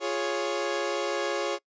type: chord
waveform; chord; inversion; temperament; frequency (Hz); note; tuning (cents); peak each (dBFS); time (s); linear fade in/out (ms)
sawtooth; Db major; first; equal; 349.2 / 415.3 / 554.4; F4 / Ab4 / Db5; 0 / 0 / 0; -29 / -28 / -26; 0-1.59; 50
effects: noise-tail reverb RT60 0.1 s tail -24 dB re dry + resampled to 16000 Hz